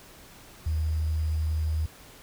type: tone with sample-and-hold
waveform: sine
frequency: 78.4 Hz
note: D#2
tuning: 14 cents sharp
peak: -24 dBFS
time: 0.66-1.86 s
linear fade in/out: 5 ms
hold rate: 4900 Hz
effects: pink hiss -50 dBFS RMS until 2.22 s